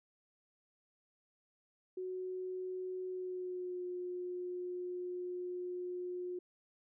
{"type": "tone with pitch glide", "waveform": "sine", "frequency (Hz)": [369.7, 359.2], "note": ["F#4", "F4"], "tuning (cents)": [-1, 49], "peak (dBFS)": -38, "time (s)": [1.97, 6.39], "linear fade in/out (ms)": 5, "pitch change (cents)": -50, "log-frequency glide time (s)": [3.08, 3.85], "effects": []}